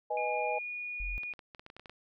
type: chord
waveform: sine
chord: G# minor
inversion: first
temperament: equal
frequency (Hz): 493.9 / 622.3 / 830.6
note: B4 / D#5 / G#5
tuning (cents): 0 / 0 / 0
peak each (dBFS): -36 / -35 / -33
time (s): 0.1-0.59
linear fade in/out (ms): 10
type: tone with pitch glide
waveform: sine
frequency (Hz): 2421 to 2449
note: D#7 to D#7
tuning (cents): -48 to -28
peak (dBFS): -36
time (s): 0.17-1.33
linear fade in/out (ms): 2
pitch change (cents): +20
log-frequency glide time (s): 0.5-0.69
type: tone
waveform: sine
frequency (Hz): 43.55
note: F1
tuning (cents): -4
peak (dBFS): -35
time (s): 1-1.18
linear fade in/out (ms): 0
type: clicks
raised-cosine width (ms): 0.3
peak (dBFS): -32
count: 11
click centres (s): 1.234 / 1.337 / 1.392 / 1.548 / 1.595 / 1.664 / 1.701 / 1.766 / 1.796 / 1.858 / 1.896
effects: none